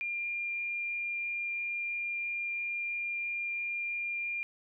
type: tone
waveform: sine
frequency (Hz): 2399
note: D7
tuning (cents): +36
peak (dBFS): -32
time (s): 0.01-4.43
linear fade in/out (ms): 0
effects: none